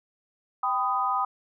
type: chord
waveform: sine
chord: G augmented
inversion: none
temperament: equal with one note detuned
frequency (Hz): 784 / 1001.6 / 1244.5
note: G5 / B5 / D#6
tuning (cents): 0 / +24 / 0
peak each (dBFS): -29 / -28 / -26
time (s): 0.63-1.25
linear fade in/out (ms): 5
effects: none